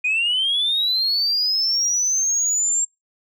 sine linear sweep, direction up, 2446 to 7459 Hz, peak -16 dBFS, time 0.04-2.85 s, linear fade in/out 10 ms, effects noise-tail reverb RT60 0.2 s tail -26 dB re dry + tanh soft clip ceiling -14 dBFS

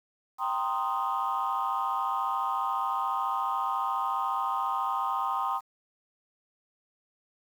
sine chord, C minor seventh, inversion second, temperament equal, 784 / 932.3 / 1046.5 / 1244.5 Hz, G5 / Bb5 / C6 / Eb6, 0 / 0 / 0 / 0 cents, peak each -32 / -33 / -30 / -31 dBFS, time 0.38-5.61 s, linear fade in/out 50 ms, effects tanh soft clip ceiling -20 dBFS + 9-bit

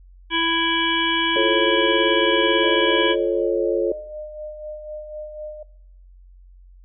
harmonic tone, 331 Hz, E4, 7 cents sharp, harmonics 1 / 3 / 5 / 7 / 9 / 10, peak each -25 / -25 / -25 / -25 / -25 / -25 dBFS, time 0.3-3.16 s, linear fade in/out 50 ms
sine chord, F augmented, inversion none, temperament just, 349.2 / 436.5 / 545.7 Hz, F4 / A4 / C#5, 0 / -14 / -27 cents, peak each -22 dBFS, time 1.36-3.92 s, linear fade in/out 2 ms
sine tone with tremolo, 608 Hz, D#5, 40 cents flat, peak -29 dBFS, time 2.63-5.63 s, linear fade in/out 5 ms, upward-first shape sine, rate 4 Hz, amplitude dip 50%
effects noise-tail reverb RT60 0.7 s tail -22 dB re dry + added 45 Hz sine -44 dBFS peak until 6.84 s

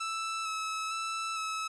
sawtooth tone with vibrato, 1309 Hz, E6, 13 cents flat, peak -29 dBFS, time 0-1.68 s, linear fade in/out 10 ms, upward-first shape square, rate 1.1 Hz, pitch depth 15 cents each way, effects resampled to 22050 Hz + 11-bit

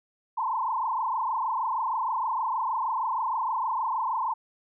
sine tone with frequency modulation, 965 Hz, B5, 40 cents flat, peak -25 dBFS, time 0.37-4.34 s, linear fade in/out 10 ms, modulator 26.4 Hz, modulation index 3.6, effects none

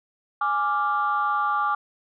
sine chord, D diminished, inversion second, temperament equal, 830.6 / 1174.7 / 1396.9 Hz, Ab5 / D6 / F6, 0 / 0 / 0 cents, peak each -26 / -22 / -28 dBFS, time 0.41-1.75 s, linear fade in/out 5 ms, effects tanh soft clip ceiling -13 dBFS

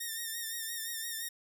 5% pulse tone with vibrato, 1828 Hz, A#6, 34 cents flat, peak -26 dBFS, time 0-1.29 s, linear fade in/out 10 ms, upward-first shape sine, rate 5.8 Hz, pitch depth 50 cents each way, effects none

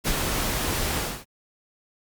pink noise with ADSR envelope, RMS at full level -23 dBFS, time 0.04-1.25 s, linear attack 34 ms, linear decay 47 ms, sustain -3 dB, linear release 280 ms, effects Opus 48 kbps

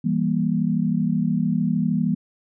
sine chord, E diminished, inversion none, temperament just, 164.81 / 197.78 / 237.3 Hz, E3 / G3 / Bb3, 0 / +16 / +31 cents, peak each -23 dBFS, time 0.04-2.15 s, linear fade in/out 10 ms, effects none

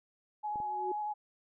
sine tone with vibrato, 841 Hz, G#5, 22 cents sharp, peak -33 dBFS, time 0.43-1.14 s, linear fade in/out 20 ms, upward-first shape square, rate 11 Hz, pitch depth 12 cents each way
sine tone with exponential growth, 370 Hz, F#4, in tune, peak -32 dBFS, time 0.47-0.92 s, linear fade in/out 5 ms, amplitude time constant 96 ms
clicks, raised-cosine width 2 ms, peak -34 dBFS, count 2, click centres 0.558 / 0.602 s
effects none

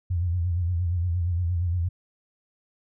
sine tone with vibrato, 87.31 Hz, F2, in tune, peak -22 dBFS, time 0.1-1.89 s, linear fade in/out 10 ms, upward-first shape sine, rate 8.6 Hz, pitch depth 82 cents each way, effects none

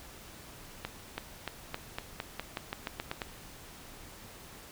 accelerating click train, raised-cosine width 0.3 ms, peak -18 dBFS, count 13, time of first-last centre 0.85-3.218 s, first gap 330 ms, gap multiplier 0.9, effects pink hiss -50 dBFS RMS until 4.71 s

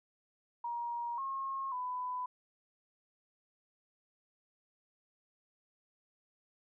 sine tone with pitch steps, 947 / 1080 / 999 Hz, A#5 / C#6 / B5, +27 / -45 / +20 cents, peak -35 dBFS, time 0.64-2.26 s, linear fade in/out 5 ms, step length 540 ms, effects none

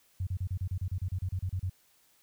sine tone bursts, 92.4 Hz, F#2, 2 cents flat, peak -29 dBFS, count 15, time 0.2-1.697 s, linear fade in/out 5 ms, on 69 ms, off 33 ms, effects white hiss -66 dBFS RMS until 2.22 s

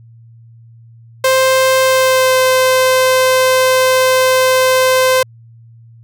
sawtooth tone with pitch glide, 523.3 to 516.4 Hz, C5 to C5, 0 to -23 cents, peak -5 dBFS, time 1.24-5.23 s, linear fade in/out 5 ms, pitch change -23 cents, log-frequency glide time 1.82-2.37 s, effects added 115 Hz sine -38 dBFS peak until 6.03 s

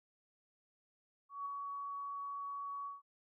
sine tone with ADSR envelope, 1126 Hz, C#6, 27 cents sharp, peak -37 dBFS, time 1.29-3.02 s, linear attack 170 ms, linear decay 4 ms, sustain -3 dB, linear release 160 ms, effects none

